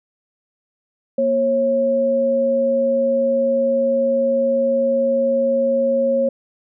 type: tone pair together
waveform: sine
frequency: 236.3 / 544.4 Hz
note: A#3 / C#5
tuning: +24 / -31 cents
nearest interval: octave + major second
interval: 1445 cents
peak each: -23 / -15 dBFS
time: 1.18-6.29 s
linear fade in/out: 5 ms
effects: none